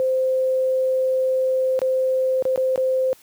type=tone with dropouts; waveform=sine; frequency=520 Hz; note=C5; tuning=11 cents flat; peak=-17 dBFS; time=0-3.13 s; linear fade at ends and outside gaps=0 ms; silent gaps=1.791-1.817 / 2.424-2.453 / 2.56-2.576 / 2.759-2.777 s; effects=white hiss -52 dBFS RMS until 3.22 s + high-pass 80 Hz 12 dB/octave